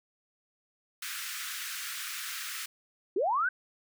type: high-pass noise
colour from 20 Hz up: pink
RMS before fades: -38 dBFS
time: 1.02-2.66 s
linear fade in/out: 5 ms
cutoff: 1300 Hz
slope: 48 dB/octave
type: linear sweep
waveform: sine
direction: up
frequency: 331.8 to 1568 Hz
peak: -25 dBFS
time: 3.16-3.49 s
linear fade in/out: 5 ms
effects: none